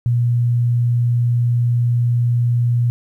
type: tone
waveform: sine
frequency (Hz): 120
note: B2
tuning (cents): -49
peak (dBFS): -13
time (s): 0.06-2.9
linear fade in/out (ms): 0
effects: 9-bit